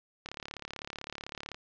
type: click train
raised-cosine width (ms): 0.2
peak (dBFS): -21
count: 47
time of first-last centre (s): 0.26-1.545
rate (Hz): 35.8
effects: low-pass 5000 Hz 12 dB/octave